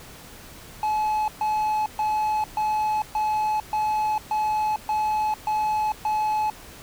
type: tone bursts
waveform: triangle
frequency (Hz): 856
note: A5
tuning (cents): -48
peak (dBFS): -19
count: 10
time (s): 0.83-6.5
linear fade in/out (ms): 2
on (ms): 450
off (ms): 130
effects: pink hiss -44 dBFS RMS until 6.82 s